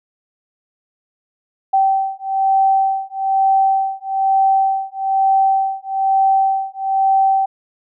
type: beating tone pair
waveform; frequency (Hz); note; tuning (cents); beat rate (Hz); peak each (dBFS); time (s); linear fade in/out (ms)
sine; 774 / 775.1; G5 / G5; -22 / -20; 1.1; -16; 1.73-7.46; 10
effects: none